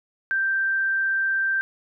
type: tone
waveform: sine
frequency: 1569 Hz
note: G6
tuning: 1 cent sharp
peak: -20 dBFS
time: 0.31-1.61 s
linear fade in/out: 0 ms
effects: none